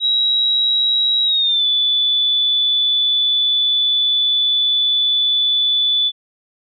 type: tone with pitch glide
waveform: sine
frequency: 3856 to 3475 Hz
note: B7 to A7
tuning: -42 to -22 cents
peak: -13 dBFS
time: 0-6.12 s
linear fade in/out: 50 ms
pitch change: -180 cents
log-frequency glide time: 1.24-1.66 s
effects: none